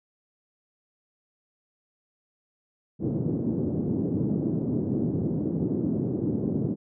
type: band-pass noise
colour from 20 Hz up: white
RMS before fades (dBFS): -27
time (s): 2.99-6.76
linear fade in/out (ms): 50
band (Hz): 110 to 330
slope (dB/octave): 24
effects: none